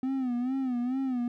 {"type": "tone with vibrato", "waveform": "triangle", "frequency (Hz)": 254.3, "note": "C4", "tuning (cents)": -49, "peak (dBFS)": -25, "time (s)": [0.03, 1.28], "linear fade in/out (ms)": 2, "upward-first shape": "sine", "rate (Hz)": 2.3, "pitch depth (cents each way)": 100, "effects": []}